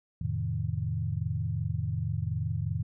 sine chord, F dominant seventh, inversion none, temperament equal, 87.31 / 110 / 130.81 / 155.56 Hz, F2 / A2 / C3 / Eb3, 0 / 0 / 0 / 0 cents, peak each -34 / -32 / -36 / -34 dBFS, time 0.21-2.83 s, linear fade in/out 5 ms, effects none

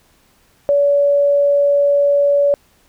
sine tone, 570 Hz, C#5, 48 cents sharp, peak -10 dBFS, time 0.69-2.54 s, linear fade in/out 0 ms, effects pink hiss -55 dBFS RMS until 2.88 s

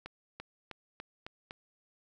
accelerating click train, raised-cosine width 0.3 ms, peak -26 dBFS, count 6, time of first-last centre 0.06-1.509 s, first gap 340 ms, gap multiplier 0.92, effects none

